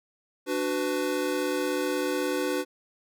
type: chord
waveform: square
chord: B minor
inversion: first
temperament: equal with one note detuned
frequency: 293.7 / 370 / 499.9 Hz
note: D4 / F#4 / B4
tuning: 0 / 0 / +21 cents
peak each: -31 dBFS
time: 0.46-2.65 s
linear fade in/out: 50 ms
effects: none